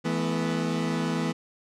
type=chord; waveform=30% pulse; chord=E suspended fourth; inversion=none; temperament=equal with one note detuned; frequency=164.81 / 215.8 / 246.9 Hz; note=E3 / A3 / B3; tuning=0 / -33 / 0 cents; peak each=-26 / -29 / -27 dBFS; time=0.04-1.33 s; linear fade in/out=20 ms; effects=low-pass 7000 Hz 12 dB/octave